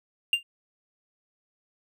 triangle tone with exponential decay, 2794 Hz, F7, in tune, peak -14 dBFS, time 0.33-0.43 s, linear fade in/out 2 ms, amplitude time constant 21 ms, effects none

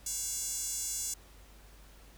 square tone with high-pass filter, 311.1 Hz, D#4, in tune, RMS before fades -36 dBFS, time 0.06-1.14 s, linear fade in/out 5 ms, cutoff 7000 Hz, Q 3.3, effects added 50 Hz sine -54 dBFS peak until 2.17 s + pink hiss -59 dBFS RMS until 2.17 s

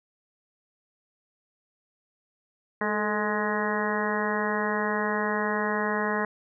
harmonic tone with a mistuned harmonic, 209.8 Hz, G#3, 18 cents sharp, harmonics 1 / 2 / 3 / 4 / 5 / 6 / 7 / 8 / 9, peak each -31 / -31 / -34 / -34 / -32 / -38 / -37 / -34 / -33 dBFS, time 2.81-6.25 s, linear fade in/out 2 ms, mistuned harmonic 2, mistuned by +49 cents, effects none

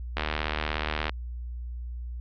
click train, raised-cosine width 0.3 ms, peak -11 dBFS, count 72, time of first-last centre 0.17-1.094 s, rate 76.8 Hz, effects added 60 Hz sine -33 dBFS peak until 2.2 s + low-pass 4000 Hz 12 dB/octave

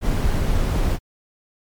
brown noise, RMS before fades -19 dBFS, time 0.01-0.99 s, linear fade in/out 50 ms, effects MP3 96 kbps

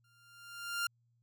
sawtooth tone with exponential growth, 1396.9 Hz, F6, in tune, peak -27 dBFS, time 0.04-0.87 s, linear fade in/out 5 ms, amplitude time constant 180 ms, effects added 118 Hz sine -70 dBFS peak until 1.22 s

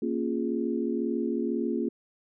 sine chord, Bb minor seventh, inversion none, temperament equal with one note detuned, 233.1 / 275.1 / 349.2 / 415.3 Hz, Bb3 / Db4 / F4 / Ab4, 0 / -13 / 0 / 0 cents, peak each -30 / -32 / -31 / -34 dBFS, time 0.02-1.89 s, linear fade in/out 5 ms, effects none

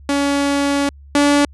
sawtooth tone pair in turn, 282.3 / 287.9 Hz, C#4 / D4, +32 / -34 cents, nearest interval unison, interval 34 cents, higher second, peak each -11 / -7 dBFS, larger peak second, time 0.09-0.89 / 1.15-1.45 s, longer first, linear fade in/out 2 ms, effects added 70 Hz sine -38 dBFS peak until 1.53 s + resampled to 24000 Hz

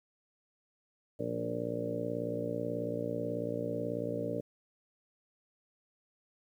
harmonic tone with a mistuned harmonic, 58.27 Hz, A#1, in tune, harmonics 2 / 3 / 4 / 5 / 6 / 7 / 8 / 9 / 10, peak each -42 / -43 / -44 / -40 / -48 / -46 / -38 / -43 / -39 dBFS, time 1.19-4.41 s, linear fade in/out 10 ms, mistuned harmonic 4, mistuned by -16 cents, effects 11-bit

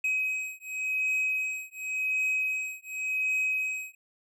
triangle beating tone pair, 2533 / 2533.9 Hz, D#7 / D#7, +30 / +31 cents, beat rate 0.9 Hz, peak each -29 dBFS, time 0.04-3.95 s, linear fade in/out 5 ms, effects none

